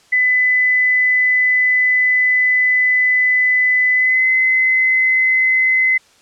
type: tone with pitch glide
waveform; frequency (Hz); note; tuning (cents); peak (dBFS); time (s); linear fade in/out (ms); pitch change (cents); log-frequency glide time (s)
sine; 2005 to 2042; B6 to C7; +26 to -43; -11; 0.12-5.98; 10; +31; 3.94-4.27
effects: white hiss -51 dBFS RMS until 6.21 s + low-pass 7000 Hz 12 dB/octave